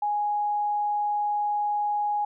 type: tone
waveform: sine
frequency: 830 Hz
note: G#5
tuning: 1 cent flat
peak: -23 dBFS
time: 0.02-2.25 s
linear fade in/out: 5 ms
effects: none